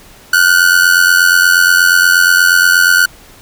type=ring-modulated tone; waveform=45% pulse; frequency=1480 Hz; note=F#6; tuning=in tune; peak=-3 dBFS; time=0.33-3.06 s; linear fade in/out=5 ms; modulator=44.2 Hz; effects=pink hiss -40 dBFS RMS until 3.41 s